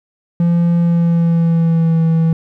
triangle tone with pitch glide, 171 to 163.18 Hz, F3 to E3, -36 to -17 cents, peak -8 dBFS, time 0.4-2.33 s, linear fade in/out 2 ms, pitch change -81 cents, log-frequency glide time 0.78-2.02 s, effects none

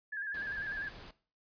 sine tone with vibrato, 1661.2 Hz, G#6, in tune, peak -35 dBFS, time 0.12-0.89 s, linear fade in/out 10 ms, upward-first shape square, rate 10 Hz, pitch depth 54 cents each way
pink noise, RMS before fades -50 dBFS, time 0.34-1.11 s, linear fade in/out 5 ms
effects noise-tail reverb RT60 0.4 s tail -17 dB re dry + resampled to 11025 Hz

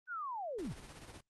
sine linear sweep, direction down, 1525 to 34.03 Hz, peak -38 dBFS, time 0.07-0.76 s, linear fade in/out 50 ms
pink noise with tremolo, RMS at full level -49 dBFS, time 0.58-1.21 s, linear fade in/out 10 ms, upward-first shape sine, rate 16 Hz, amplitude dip 50%
effects low-pass 9000 Hz 12 dB/octave + Opus 32 kbps

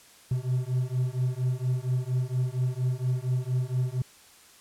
triangle beating tone pair, 124.9 / 129.2 Hz, B2 / C3, +20 / -21 cents, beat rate 4.3 Hz, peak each -26 dBFS, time 0.31-4.02 s, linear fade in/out 5 ms, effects white hiss -54 dBFS RMS until 4.6 s + low-pass 11000 Hz 12 dB/octave

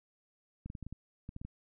clicks, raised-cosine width 5 ms, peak -30 dBFS, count 10, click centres 0.66 / 0.701 / 0.752 / 0.827 / 0.866 / 0.926 / 1.291 / 1.364 / 1.415 / 1.45 s, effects none

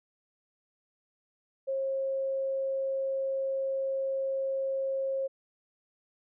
sine tone, 538 Hz, C5, 48 cents sharp, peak -28 dBFS, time 1.67-5.28 s, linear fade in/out 20 ms, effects none

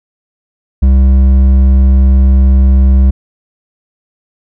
triangle tone with hard clipping, 65.9 Hz, C2, 13 cents sharp, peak -5 dBFS, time 0.82-3.11 s, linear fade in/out 10 ms, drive 10 dB, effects none

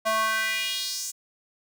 square tone with high-pass filter sweep, 220 Hz, A3, in tune, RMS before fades -27 dBFS, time 0.05-1.12 s, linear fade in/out 20 ms, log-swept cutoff 770 to 7300 Hz, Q 2.8, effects none

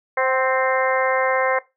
harmonic tone with a mistuned harmonic, 261.8 Hz, C4, 1 cent sharp, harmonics 2 / 3 / 4 / 5 / 6 / 7 / 8, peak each -21 / -25 / -24 / -30 / -28 / -27 / -27 dBFS, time 0.17-1.59 s, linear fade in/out 5 ms, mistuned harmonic 3, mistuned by -33 cents, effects noise-tail reverb RT60 0.2 s tail -17 dB re dry

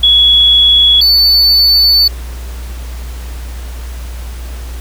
sine / triangle tone pair in turn, 3368 / 4496 Hz, G#7 / C#8, +24 / +24 cents, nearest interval perfect fourth, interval 500 cents, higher second, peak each -4 dBFS, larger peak neither, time 0.03-1.01 / 1.01-2.08 s, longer second, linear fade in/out 5 ms, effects added 60 Hz sine -21 dBFS peak until 4.8 s + pink hiss -34 dBFS RMS until 4.8 s

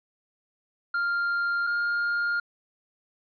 triangle tone pair in turn, 1396.9 / 1410.7 Hz, F6 / F6, 0 / +17 cents, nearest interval unison, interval 17 cents, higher second, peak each -22 dBFS, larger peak neither, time 0.94-1.67 / 1.67-2.4 s, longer neither, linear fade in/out 5 ms, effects resampled to 11025 Hz

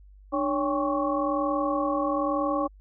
sine tone cluster, 298.5 / 562 / 799 / 1086 / 1127 Hz, D4 / C#5 / G5 / C#6 / C#6, +28 / +24 / +33 / -36 / +28 cents, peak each -28 / -28 / -33 / -32 / -31 dBFS, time 0.32-2.68 s, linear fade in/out 20 ms, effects added 49 Hz sine -48 dBFS peak until 2.8 s

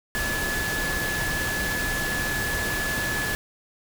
sine tone in noise, 1713 Hz, A6, 47 cents flat, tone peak -27 dBFS, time 0.15-3.35 s, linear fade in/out 0 ms, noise pink, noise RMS -29 dBFS, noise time 0.15-3.35 s, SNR -1 dB, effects none

